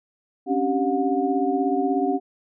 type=tone cluster; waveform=sine; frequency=268.9 / 285.4 / 388 / 722 Hz; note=C4 / D4 / G4 / F#5; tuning=+47 / -49 / -18 / -43 cents; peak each=-25 dBFS; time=0.46-2.2 s; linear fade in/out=50 ms; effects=none